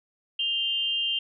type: tone pair together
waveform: sine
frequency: 2810 / 3149 Hz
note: F7 / G7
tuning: +10 / +7 cents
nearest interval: major second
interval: 197 cents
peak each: -27 dBFS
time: 0.39-1.19 s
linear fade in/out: 5 ms
effects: none